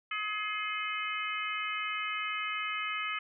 harmonic tone with a mistuned harmonic, 422.8 Hz, G#4, 31 cents sharp, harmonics 3 / 4 / 5 / 6 / 7, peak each -36 / -43 / -37 / -39 / -41 dBFS, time 0.11-3.19 s, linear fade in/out 5 ms, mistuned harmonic 7, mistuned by +26 cents, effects none

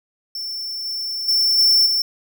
square tone with level steps, 5390 Hz, E8, 38 cents sharp, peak -26 / -24 / -15 / -12 / -17 dBFS, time 0.35-2.02 s, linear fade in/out 2 ms, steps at 0.85 / 1.28 / 1.58 / 1.86 s, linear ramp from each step 5 ms, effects none

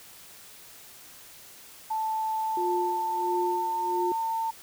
sine tone with pitch glide, 879 to 901.6 Hz, A5 to A5, -2 to +42 cents, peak -26 dBFS, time 1.9-4.51 s, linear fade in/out 10 ms, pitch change +44 cents, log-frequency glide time 2.33-3.93 s
sine tone with tremolo, 355.7 Hz, F4, 32 cents sharp, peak -26 dBFS, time 2.57-4.12 s, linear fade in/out 2 ms, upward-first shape sine, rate 1.5 Hz, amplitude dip 85%
effects white hiss -49 dBFS RMS until 4.62 s

